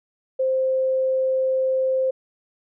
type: tone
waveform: sine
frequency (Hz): 523.3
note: C5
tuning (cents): 0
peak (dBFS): -18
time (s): 0.39-2.11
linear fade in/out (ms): 10
effects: none